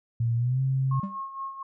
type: tone with pitch glide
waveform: sine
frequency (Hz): 116.54 to 133.1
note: A#2 to C3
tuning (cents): 0 to +30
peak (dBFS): -22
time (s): 0.2-1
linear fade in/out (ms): 5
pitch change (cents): +230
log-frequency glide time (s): 0.36-0.61
type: tone with tremolo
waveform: sine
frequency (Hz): 1083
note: C#6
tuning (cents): -41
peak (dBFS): -30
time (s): 0.91-1.63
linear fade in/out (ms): 5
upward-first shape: sine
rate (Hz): 4.3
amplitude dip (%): 65
type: tone with exponential decay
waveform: triangle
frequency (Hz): 196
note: G3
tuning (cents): 0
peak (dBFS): -23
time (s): 1.03-1.21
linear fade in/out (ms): 5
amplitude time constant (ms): 38
effects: none